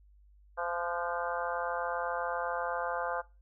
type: harmonic tone with a mistuned harmonic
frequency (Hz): 172.4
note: F3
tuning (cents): -22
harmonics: 3 / 4 / 5 / 6 / 7 / 8 / 9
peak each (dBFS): -37 / -38 / -39 / -40 / -40 / -41 / -42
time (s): 0.57-3.22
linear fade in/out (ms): 20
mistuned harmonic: 8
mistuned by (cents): +55
effects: noise-tail reverb RT60 0.3 s tail -21 dB re dry + added 50 Hz sine -57 dBFS peak until 3.41 s